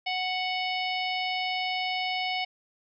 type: harmonic tone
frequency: 740 Hz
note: F#5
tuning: in tune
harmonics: 1 / 3 / 4 / 5 / 6 / 7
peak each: -31 / -32 / -34 / -40 / -41 / -40 dBFS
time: 0.06-2.45 s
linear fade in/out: 10 ms
effects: none